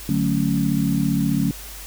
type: chord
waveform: sine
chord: D major seventh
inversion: none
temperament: equal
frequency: 146.83 / 185 / 220 / 277.2 Hz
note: D3 / F#3 / A3 / C#4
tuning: 0 / 0 / 0 / 0 cents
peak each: -23 dBFS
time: 0.09-1.51 s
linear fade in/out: 2 ms
effects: added 50 Hz sine -38 dBFS peak until 1.86 s + white hiss -38 dBFS RMS until 1.86 s